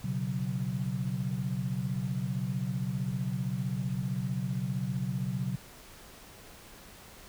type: chord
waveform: sine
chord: B suspended second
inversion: none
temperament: just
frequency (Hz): 123.47 / 138.9 / 185.21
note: B2 / C#3 / F#3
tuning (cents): 0 / +4 / +2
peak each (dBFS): -34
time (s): 0.04-5.56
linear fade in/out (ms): 5
effects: pink hiss -51 dBFS RMS until 7.28 s